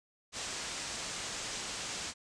white low-pass noise, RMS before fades -40 dBFS, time 0.32-2.14 s, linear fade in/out 50 ms, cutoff 8200 Hz, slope 48 dB/octave, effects none

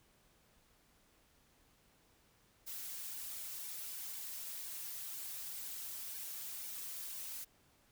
blue noise with flanger, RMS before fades -45 dBFS, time 2.66-7.45 s, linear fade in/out 20 ms, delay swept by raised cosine 1.5 to 7.5 ms, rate 2 Hz, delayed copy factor -0.8, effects pink hiss -70 dBFS RMS until 7.91 s

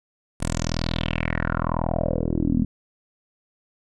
10% pulse tone with low-pass filter sweep, 41 Hz, E1, 9 cents flat, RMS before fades -24 dBFS, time 0.4-2.65 s, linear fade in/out 10 ms, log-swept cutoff 9300 to 220 Hz, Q 5, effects none

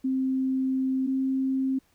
sine tone pair in turn, 262.7 / 265.1 Hz, C4 / C4, +7 / +23 cents, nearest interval unison, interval 16 cents, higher second, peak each -23 dBFS, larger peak neither, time 0.04-1.07 / 1.07-1.79 s, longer first, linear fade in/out 10 ms, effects pink hiss -66 dBFS RMS until 1.94 s

